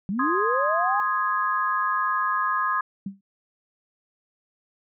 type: linear sweep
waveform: sine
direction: up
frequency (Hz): 180 to 834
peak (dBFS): -24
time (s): 0.09-1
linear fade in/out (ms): 0
type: chord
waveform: sine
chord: Ab major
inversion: first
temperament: equal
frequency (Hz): 1046.5 / 1244.5 / 1661.2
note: C6 / Eb6 / Ab6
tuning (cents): 0 / 0 / 0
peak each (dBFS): -25 / -25 / -28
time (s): 0.19-2.81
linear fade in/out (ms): 5
type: tone with exponential decay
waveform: sine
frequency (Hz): 196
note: G3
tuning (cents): 0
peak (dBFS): -25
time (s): 3.06-3.21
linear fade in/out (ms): 5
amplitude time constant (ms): 31
effects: none